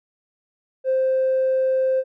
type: tone with tanh clipping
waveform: triangle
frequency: 523.3 Hz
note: C5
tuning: in tune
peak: -17 dBFS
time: 0.84-2.04 s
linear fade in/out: 50 ms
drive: 5 dB
effects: none